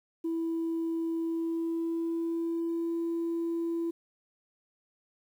sine tone with pitch glide, 329.6 to 335 Hz, E4 to E4, 0 to +28 cents, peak -27 dBFS, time 0.24-3.91 s, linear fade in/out 10 ms, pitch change +28 cents, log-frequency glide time 1.17-2.94 s, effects tanh soft clip ceiling -26 dBFS + 10-bit

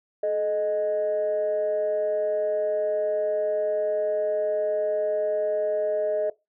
sine tone pair together, 429.7 / 620 Hz, A4 / D#5, -41 / -6 cents, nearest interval tritone, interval 635 cents, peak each -27 / -22 dBFS, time 0.23-6.3 s, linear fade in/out 5 ms, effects noise-tail reverb RT60 0.2 s tail -20 dB re dry + tanh soft clip ceiling -17 dBFS

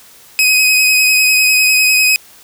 sawtooth tone with vibrato, 2524 Hz, D#7, 24 cents sharp, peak -5 dBFS, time 0.39-2.16 s, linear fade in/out 0 ms, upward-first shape sine, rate 10 Hz, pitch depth 21 cents each way, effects white hiss -42 dBFS RMS until 2.43 s

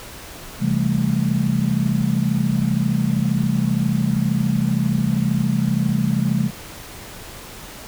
sine chord, A minor seventh, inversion first, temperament just, 132 / 165 / 198 / 220 Hz, C3 / E3 / G3 / A3, +16 / +2 / +18 / 0 cents, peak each -22 dBFS, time 0.59-6.51 s, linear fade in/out 50 ms, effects pink hiss -37 dBFS RMS until 7.87 s

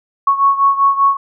sine beating tone pair, 1105 / 1110.1 Hz, C#6 / C#6, -6 / +2 cents, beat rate 5.1 Hz, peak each -11 / -15 dBFS, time 0.27-1.17 s, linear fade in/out 5 ms, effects none

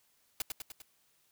white noise with echo, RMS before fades -34 dBFS, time 0.4-0.42 s, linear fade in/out 2 ms, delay 100 ms, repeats 4, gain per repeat -4 dB, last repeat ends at 0.82 s, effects white hiss -71 dBFS RMS until 1.31 s

